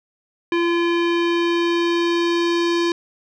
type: tone with low-pass filter sweep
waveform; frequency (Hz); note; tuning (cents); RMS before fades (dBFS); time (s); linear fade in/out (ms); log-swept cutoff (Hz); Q
square; 341.9; F4; -37; -19; 0.52-2.92; 2; 2700 to 4600; 1.7
effects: none